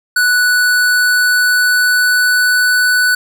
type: tone with pitch glide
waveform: square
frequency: 1480 to 1490.3 Hz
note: F#6 to F#6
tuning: 0 to +12 cents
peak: -10 dBFS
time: 0.16-3.15 s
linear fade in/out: 5 ms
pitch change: +12 cents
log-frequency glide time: 0.31-2.77 s
effects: none